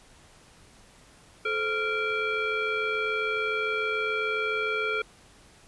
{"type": "tone with frequency modulation", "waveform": "sine", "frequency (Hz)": 1386, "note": "F6", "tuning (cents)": -14, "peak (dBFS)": -25, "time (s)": [1.45, 5.02], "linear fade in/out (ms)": 5, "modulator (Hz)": 953, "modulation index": 1.3, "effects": ["pink hiss -55 dBFS RMS until 5.67 s", "resampled to 24000 Hz"]}